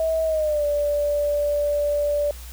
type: tone with pitch glide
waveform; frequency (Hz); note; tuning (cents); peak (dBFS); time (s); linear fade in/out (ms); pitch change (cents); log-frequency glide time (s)
sine; 644 to 583.8; E5 to D5; -41 to -10; -19; 0-2.31; 2; -169; 0.24-0.65
effects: added 60 Hz sine -36 dBFS peak until 2.52 s + white hiss -44 dBFS RMS until 2.52 s